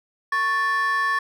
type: tone pair together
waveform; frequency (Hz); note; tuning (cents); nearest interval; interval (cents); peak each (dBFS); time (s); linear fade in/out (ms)
triangle; 1108.7 / 1760; C#6 / A6; 0 / 0; minor sixth; 800; -19 / -19; 0.32-1.19; 5
effects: tanh soft clip ceiling -15 dBFS